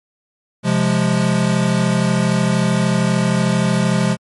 square chord, F minor, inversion second, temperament equal, 130.81 / 174.61 / 207.7 Hz, C3 / F3 / Ab3, 0 / 0 / 0 cents, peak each -20 / -18 / -19 dBFS, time 0.63-4.17 s, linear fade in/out 50 ms, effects MP3 48 kbps

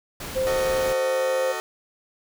pink noise, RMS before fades -34 dBFS, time 0.2-0.93 s, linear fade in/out 5 ms
sine tone, 523 Hz, C5, 1 cent flat, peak -21 dBFS, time 0.35-1.53 s, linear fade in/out 20 ms
15% pulse chord, D# diminished, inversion first, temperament just, 373.4 / 448 / 622.3 Hz, F#4 / A4 / D#5, +16 / +31 / 0 cents, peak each -26 dBFS, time 0.47-1.6 s, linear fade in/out 0 ms
effects none

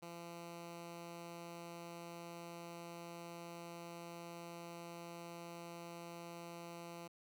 10% pulse tone, 170.5 Hz, F3, 41 cents flat, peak -40 dBFS, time 0.02-7.08 s, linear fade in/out 10 ms, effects none

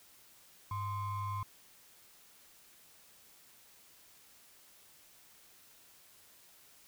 triangle ring-modulated tone, 571 Hz, D5, 49 cents flat, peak -30 dBFS, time 0.71-1.43 s, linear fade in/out 2 ms, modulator 470 Hz, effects white hiss -61 dBFS RMS until 6.87 s

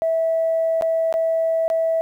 sine tone with dropouts, 653 Hz, E5, 17 cents flat, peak -16 dBFS, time 0.02-2.01 s, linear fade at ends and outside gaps 0 ms, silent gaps 0.811-0.822 / 1.126-1.14 / 1.68-1.701 s, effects tanh soft clip ceiling -12 dBFS + 9-bit

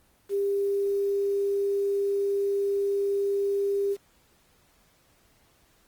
sine tone with quantisation, 399.4 Hz, G4, 32 cents sharp, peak -23 dBFS, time 0.29-3.97 s, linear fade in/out 50 ms, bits 8, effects pink hiss -63 dBFS RMS until 5.87 s + Opus 24 kbps

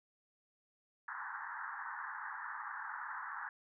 white band-pass noise, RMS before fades -44 dBFS, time 1.08-3.49 s, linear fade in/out 2 ms, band 830 to 1800 Hz, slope 96 dB/octave, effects none

